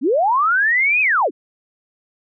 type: linear two-way sweep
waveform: sine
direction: up then down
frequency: 221.8 to 2566 to 221.8 Hz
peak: -13 dBFS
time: 0.01-1.31 s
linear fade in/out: 50 ms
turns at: 1.01 s
effects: none